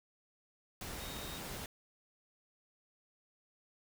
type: tone in noise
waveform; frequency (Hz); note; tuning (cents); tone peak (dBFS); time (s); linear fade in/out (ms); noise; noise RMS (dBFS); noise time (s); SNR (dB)
sine; 3729; A#7; 0; -50; 1-1.38; 2; pink; -44; 0.81-1.66; -9
effects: none